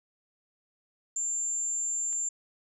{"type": "tone", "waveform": "sine", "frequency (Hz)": 7280, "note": "A#8", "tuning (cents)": -42, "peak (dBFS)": -28, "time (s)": [1.16, 2.29], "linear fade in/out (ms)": 5}
{"type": "click", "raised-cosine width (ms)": 0.2, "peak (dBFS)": -35, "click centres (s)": 2.128}
{"effects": []}